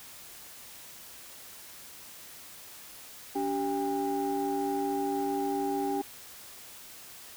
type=tone cluster; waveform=sine; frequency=284.8 / 389.3 / 804 Hz; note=C#4 / G4 / G5; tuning=+47 / -12 / +44 cents; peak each=-31 dBFS; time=3.35-6.02 s; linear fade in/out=10 ms; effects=tanh soft clip ceiling -22 dBFS + white hiss -48 dBFS RMS until 7.36 s